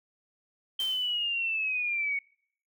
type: linear sweep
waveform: sine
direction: down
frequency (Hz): 3136 to 2217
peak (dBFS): -27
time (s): 0.79-2.19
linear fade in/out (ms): 5
type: noise with exponential decay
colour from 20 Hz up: white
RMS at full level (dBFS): -42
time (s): 0.8-1.4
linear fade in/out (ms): 0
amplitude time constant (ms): 130
effects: noise-tail reverb RT60 0.6 s tail -25 dB re dry